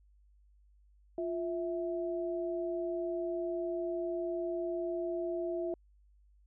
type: tone pair together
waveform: sine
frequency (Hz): 349.2 / 656.2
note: F4 / E5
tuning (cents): 0 / -8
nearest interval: major seventh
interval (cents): 1092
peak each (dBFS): -34 / -37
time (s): 1.18-5.74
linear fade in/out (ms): 2
effects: added 50 Hz sine -61 dBFS peak until 6.46 s